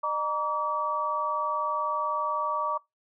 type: tone cluster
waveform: sine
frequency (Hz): 608 / 940 / 1148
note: D#5 / A#5 / D6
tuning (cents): -40 / +14 / -40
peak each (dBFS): -34 / -31 / -27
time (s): 0.03-2.78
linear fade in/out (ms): 10
effects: noise-tail reverb RT60 0.2 s tail -25 dB re dry